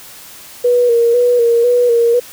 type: tone with vibrato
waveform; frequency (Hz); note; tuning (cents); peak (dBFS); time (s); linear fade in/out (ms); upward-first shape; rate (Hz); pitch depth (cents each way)
sine; 477.9; A#4; +43; -8; 0.64-2.2; 10; square; 2; 36
effects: white hiss -36 dBFS RMS until 2.32 s